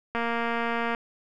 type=click train; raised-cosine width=0.5 ms; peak=-14 dBFS; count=187; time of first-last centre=0.15-0.948 s; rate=233 Hz; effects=none